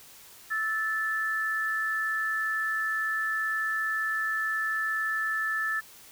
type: tone pair together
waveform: sine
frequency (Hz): 1311.8 / 1751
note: E6 / A6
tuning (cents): -9 / -9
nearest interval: perfect fourth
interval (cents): 500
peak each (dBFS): -33 / -27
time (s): 0.5-5.81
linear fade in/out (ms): 20
effects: white hiss -51 dBFS RMS until 6.11 s